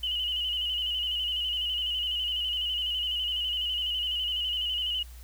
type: tone with vibrato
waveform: sine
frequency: 2960 Hz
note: F#7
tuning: in tune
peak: -27 dBFS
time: 0.03-5.03 s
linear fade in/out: 5 ms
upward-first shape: square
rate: 12 Hz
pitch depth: 46 cents each way
effects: added 60 Hz sine -43 dBFS peak until 5.23 s + white hiss -55 dBFS RMS until 5.23 s